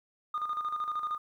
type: tone with tremolo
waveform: sine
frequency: 1222 Hz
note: D#6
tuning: 32 cents flat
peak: -27 dBFS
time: 0.34-1.18 s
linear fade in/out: 5 ms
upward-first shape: square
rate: 13 Hz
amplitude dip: 60%
effects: tanh soft clip ceiling -27 dBFS + 11-bit